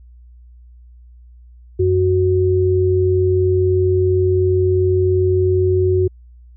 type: tone pair together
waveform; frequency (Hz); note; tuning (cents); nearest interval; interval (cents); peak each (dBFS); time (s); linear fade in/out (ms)
sine; 92.5 / 369.6; F#2 / F#4; 0 / -2; 2 octaves; 2398; -16 / -14; 1.79-6.08; 10
effects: added 60 Hz sine -40 dBFS peak until 6.56 s